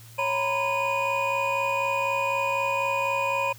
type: tone cluster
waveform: triangle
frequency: 551 / 944 / 1008 / 2469 Hz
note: C#5 / A#5 / B5 / D#7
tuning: -11 / +22 / +35 / -14 cents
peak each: -27 dBFS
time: 0.18-3.53 s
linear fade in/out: 10 ms
effects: added 114 Hz sine -46 dBFS peak until 3.58 s + white hiss -51 dBFS RMS until 3.58 s